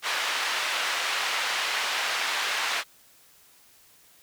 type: band-pass noise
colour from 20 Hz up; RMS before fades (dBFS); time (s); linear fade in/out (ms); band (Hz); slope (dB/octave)
white; -28; 0.02-2.84; 50; 820 to 3100; 12
effects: white hiss -57 dBFS RMS until 4.22 s